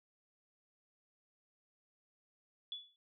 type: tone with exponential decay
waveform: sine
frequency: 3428 Hz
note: A7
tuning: 46 cents flat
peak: -37 dBFS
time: 2.72-2.96 s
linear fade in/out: 1 ms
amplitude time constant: 52 ms
effects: none